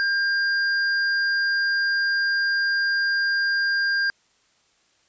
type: tone with hard clipping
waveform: sine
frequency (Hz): 1600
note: G6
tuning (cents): +35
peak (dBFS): -21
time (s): 0-4.1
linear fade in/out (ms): 0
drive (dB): 18
effects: white hiss -63 dBFS RMS until 5.08 s + resampled to 16000 Hz